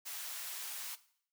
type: high-pass noise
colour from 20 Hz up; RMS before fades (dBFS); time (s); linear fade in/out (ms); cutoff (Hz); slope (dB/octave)
white; -43; 0.05-0.96; 20; 860; 12
effects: noise-tail reverb RT60 0.6 s tail -17 dB re dry